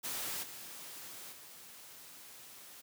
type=noise with level steps; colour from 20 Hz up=white; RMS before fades=-39 / -48 / -53 dBFS; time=0.03-2.82 s; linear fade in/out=20 ms; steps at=0.42 / 1.31 s; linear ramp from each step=20 ms; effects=high-pass 100 Hz 12 dB/octave